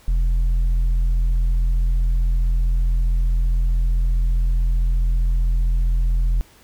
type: tone with tanh clipping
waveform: sine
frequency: 42.33 Hz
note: E1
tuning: 47 cents sharp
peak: -16 dBFS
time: 0.08-6.41 s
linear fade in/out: 0 ms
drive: 4 dB
effects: pink hiss -51 dBFS RMS until 6.63 s